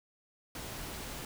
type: noise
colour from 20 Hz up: pink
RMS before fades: -42 dBFS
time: 0.55-1.25 s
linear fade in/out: 2 ms
effects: none